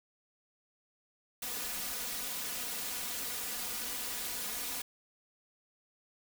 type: noise with comb filter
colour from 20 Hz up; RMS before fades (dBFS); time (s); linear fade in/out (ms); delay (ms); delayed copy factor
white; -38; 1.42-4.82; 5; 4.1; +0.75
effects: none